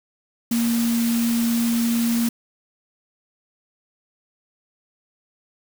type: tone in noise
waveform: sine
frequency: 233.1 Hz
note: A#3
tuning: in tune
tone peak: -18 dBFS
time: 0.51-2.29 s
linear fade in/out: 5 ms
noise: white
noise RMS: -30 dBFS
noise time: 0.51-2.29 s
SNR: +9 dB
effects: none